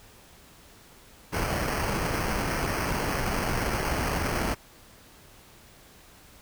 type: noise with sample-and-hold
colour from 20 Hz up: pink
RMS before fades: -28 dBFS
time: 1.32-4.55 s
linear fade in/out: 20 ms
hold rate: 3675 Hz
effects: pink hiss -53 dBFS RMS until 6.41 s